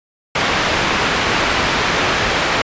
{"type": "low-pass noise", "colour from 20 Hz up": "white", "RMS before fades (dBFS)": -17, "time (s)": [0.35, 2.62], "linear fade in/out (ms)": 5, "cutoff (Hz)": 2400, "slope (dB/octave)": 12, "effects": ["resampled to 16000 Hz"]}